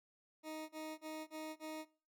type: tone bursts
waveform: 20% pulse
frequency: 312.4 Hz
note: D#4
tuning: 7 cents sharp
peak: -39 dBFS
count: 5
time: 0.43-1.854 s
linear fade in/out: 50 ms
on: 260 ms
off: 31 ms
effects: noise-tail reverb RT60 0.4 s tail -21 dB re dry